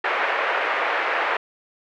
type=band-pass noise; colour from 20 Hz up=white; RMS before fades=-23 dBFS; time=0.04-1.37 s; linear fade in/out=5 ms; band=450 to 2100 Hz; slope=24 dB/octave; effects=none

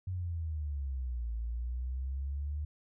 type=exponential two-way sweep; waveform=sine; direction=down then up; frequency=93.9 to 56 to 75.2 Hz; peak=-33 dBFS; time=0.07-2.65 s; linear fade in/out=5 ms; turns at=1.34 s; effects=none

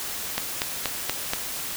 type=click train; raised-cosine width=0.2 ms; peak=-6 dBFS; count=5; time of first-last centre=0.38-1.335 s; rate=4.19 Hz; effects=white hiss -32 dBFS RMS until 1.76 s

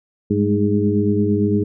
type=tone cluster; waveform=sine; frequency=102.5 / 202 / 210.8 / 309.8 / 411.5 Hz; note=G#2 / G#3 / G#3 / D#4 / G#4; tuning=-22 / -48 / +26 / -7 / -16 cents; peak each=-21 dBFS; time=0.3-1.64 s; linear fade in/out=10 ms; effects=none

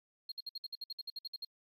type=tone bursts; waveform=sine; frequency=4239 Hz; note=C8; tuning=22 cents sharp; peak=-36 dBFS; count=14; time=0.29-1.449 s; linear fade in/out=5 ms; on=28 ms; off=59 ms; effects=tanh soft clip ceiling -38 dBFS + AAC 64 kbps

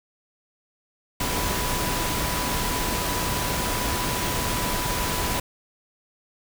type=tone in noise; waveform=sine; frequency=987.8 Hz; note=B5; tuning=in tune; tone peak=-32 dBFS; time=1.2-5.4 s; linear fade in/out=5 ms; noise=pink; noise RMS=-26 dBFS; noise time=1.2-5.4 s; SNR=-9 dB; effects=none

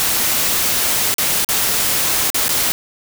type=noise with dropouts; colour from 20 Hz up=white; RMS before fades=-17 dBFS; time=0-2.72 s; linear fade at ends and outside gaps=0 ms; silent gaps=1.141-1.183 / 1.446-1.489 / 2.302-2.345 / 2.482-2.492 s; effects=none

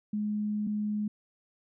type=tone pair in turn; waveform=sine; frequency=210 / 210 Hz; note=G#3 / G#3; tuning=+19 / +19 cents; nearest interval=unison; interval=0 cents; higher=neither; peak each=-28 dBFS; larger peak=neither; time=0.13-0.67 / 0.67-1.08 s; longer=first; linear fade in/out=5 ms; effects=none

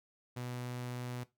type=tone; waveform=sawtooth; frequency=123.47 Hz; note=B2; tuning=in tune; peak=-35 dBFS; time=0.36-1.24 s; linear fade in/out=10 ms; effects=noise-tail reverb RT60 0.2 s tail -17 dB re dry

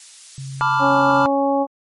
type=noise; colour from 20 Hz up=violet; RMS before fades=-31 dBFS; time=0-0.61 s; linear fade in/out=2 ms
type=tone with vibrato; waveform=sine; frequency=135.4 Hz; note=C#3; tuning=40 cents flat; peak=-28 dBFS; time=0.38-1.26 s; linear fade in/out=0 ms; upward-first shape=sine; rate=20 Hz; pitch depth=16 cents each way
type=chord; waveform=triangle; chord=B half-diminished seventh; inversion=third; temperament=equal; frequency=880 / 987.8 / 1174.7 / 1396.9 Hz; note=A5 / B5 / D6 / F6; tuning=0 / 0 / 0 / 0 cents; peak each=-19 dBFS; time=0.61-1.26 s; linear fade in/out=0 ms
type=harmonic tone; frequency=277.2 Hz; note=C#4; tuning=in tune; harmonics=1 / 2 / 3 / 4; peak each=-20 / -19 / -20 / -29 dBFS; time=0.79-1.67 s; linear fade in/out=50 ms
effects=low-pass 7000 Hz 12 dB/octave + MP3 48 kbps

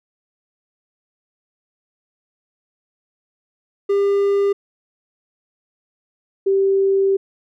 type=tone pair in turn; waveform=triangle / sine; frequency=400 / 390 Hz; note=G4 / G4; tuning=+35 / -9 cents; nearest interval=unison; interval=44 cents; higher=first; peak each=-12 / -13 dBFS; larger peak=first; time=3.89-4.53 / 6.46-7.17 s; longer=second; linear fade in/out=10 ms; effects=none

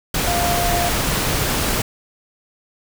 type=tone in noise; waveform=sine; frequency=698.5 Hz; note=F5; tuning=in tune; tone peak=-20 dBFS; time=0.27-0.89 s; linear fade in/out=5 ms; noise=pink; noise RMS=-20 dBFS; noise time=0.14-1.82 s; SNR=-3 dB; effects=none

